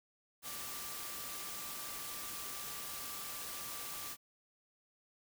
sine tone in noise, 1174.7 Hz, D6, in tune, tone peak -53 dBFS, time 0.42-4.17 s, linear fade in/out 50 ms, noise white, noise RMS -44 dBFS, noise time 0.42-4.17 s, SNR -12 dB, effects none

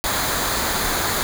pink noise with comb filter, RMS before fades -22 dBFS, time 0.04-1.23 s, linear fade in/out 0 ms, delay 0.36 ms, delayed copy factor -0.5, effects none

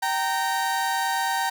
30% pulse tone pair together, 775.5 / 925 Hz, G5 / A#5, -19 / -14 cents, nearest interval minor third, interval 305 cents, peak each -23 dBFS, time 0.02-1.5 s, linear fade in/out 10 ms, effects none

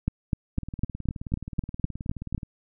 two click trains, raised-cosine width 5 ms, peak -11 / -22 dBFS, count 10 / 36, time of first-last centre 0.08-2.347 / 0.58-2.432 s, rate 3.97 / 18.9 Hz, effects none

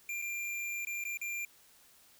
square tone with dropouts, 2382 Hz, D7, 24 cents sharp, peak -36 dBFS, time 0.09-1.45 s, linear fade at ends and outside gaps 2 ms, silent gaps 0.217-0.222 / 0.85-0.87 / 1.04-1.051 / 1.173-1.214 s, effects white hiss -62 dBFS RMS until 2.19 s

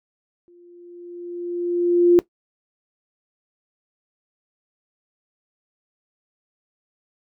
sine tone with exponential growth, 349.2 Hz, F4, in tune, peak -8 dBFS, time 0.48-2.19 s, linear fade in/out 0 ms, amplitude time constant 370 ms, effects noise-tail reverb RT60 0.1 s tail -17 dB re dry

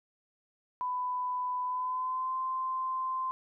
sine tone with pitch glide, 998 to 1039.2 Hz, B5 to C6, +18 to -12 cents, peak -30 dBFS, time 0.81-3.31 s, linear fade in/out 0 ms, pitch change +70 cents, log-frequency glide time 1.63-2.36 s, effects none

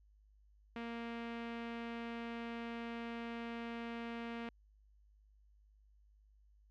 sawtooth tone with low-pass filter, 233 Hz, A#3, 1 cent flat, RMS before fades -44 dBFS, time 0.76-4.49 s, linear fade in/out 2 ms, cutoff 2600 Hz, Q 1.6, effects added 51 Hz sine -64 dBFS peak until 6.7 s

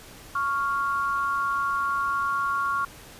sine tone pair together, 1108.7 / 1396.9 Hz, C#6 / F6, 0 / 0 cents, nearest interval major third, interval 400 cents, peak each -25 / -27 dBFS, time 0.35-2.85 s, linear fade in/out 5 ms, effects pink hiss -46 dBFS RMS until 3.19 s + resampled to 32000 Hz

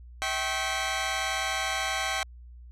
15% pulse tone cluster, 645 / 774 / 1086 / 1974 Hz, E5 / G5 / C#6 / B6, -38 / -22 / -36 / -1 cents, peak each -29 / -24 / -27 / -29 dBFS, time 0.22-2.23 s, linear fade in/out 0 ms, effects added 60 Hz sine -44 dBFS peak until 2.71 s + low-pass 9000 Hz 12 dB/octave

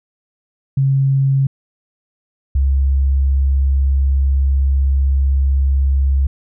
sine tone pair in turn, 135.9 / 67.95 Hz, C#3 / C#2, -34 / -34 cents, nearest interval octave, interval 1200 cents, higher first, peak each -11 dBFS, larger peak neither, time 0.77-1.47 / 2.55-6.27 s, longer second, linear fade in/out 5 ms, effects none

